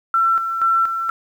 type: tone with tremolo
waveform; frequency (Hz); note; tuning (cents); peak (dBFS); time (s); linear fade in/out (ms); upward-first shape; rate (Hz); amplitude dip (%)
sine; 1346; E6; +36; -13; 0.14-1.1; 2; square; 2.1; 55
effects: 8-bit